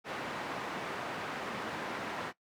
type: band-pass noise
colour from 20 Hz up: white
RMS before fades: -39 dBFS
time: 0.04-2.33 s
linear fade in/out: 50 ms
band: 140 to 1500 Hz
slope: 12 dB/octave
effects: noise-tail reverb RT60 0.1 s tail -18 dB re dry